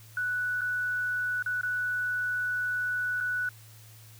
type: tone with dropouts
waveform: sine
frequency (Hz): 1480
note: F#6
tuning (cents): 0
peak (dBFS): -27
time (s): 0.17-3.49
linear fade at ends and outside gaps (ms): 2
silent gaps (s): 0.61-0.616 / 1.425-1.461 / 1.612-1.632 / 3.204-3.208
effects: added 110 Hz sine -50 dBFS peak until 4.19 s + white hiss -55 dBFS RMS until 4.19 s